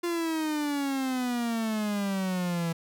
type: exponential sweep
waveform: 45% pulse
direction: down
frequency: 349.2 to 164.81 Hz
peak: -27 dBFS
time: 0.03-2.73 s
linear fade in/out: 10 ms
effects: none